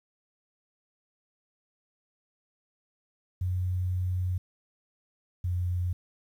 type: tone pair in turn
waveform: sine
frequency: 91.1 / 89.23 Hz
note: F#2 / F2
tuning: -26 / +38 cents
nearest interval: unison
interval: 36 cents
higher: first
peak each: -26 dBFS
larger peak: neither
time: 3.41-4.38 / 5.44-5.93 s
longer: first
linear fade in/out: 5 ms
effects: 10-bit